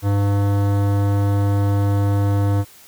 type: tone with hard clipping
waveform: sine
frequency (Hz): 100.5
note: G2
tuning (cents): +44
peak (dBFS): -17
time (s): 0.02-2.65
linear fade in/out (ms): 50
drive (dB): 18
effects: white hiss -46 dBFS RMS until 2.87 s